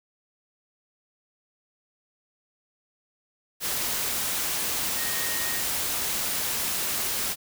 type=tone in noise; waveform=sine; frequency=1864.7 Hz; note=A#6; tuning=in tune; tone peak=-35 dBFS; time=4.95-5.63 s; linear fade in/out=50 ms; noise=white; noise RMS=-28 dBFS; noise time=3.6-7.36 s; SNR=-10 dB; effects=none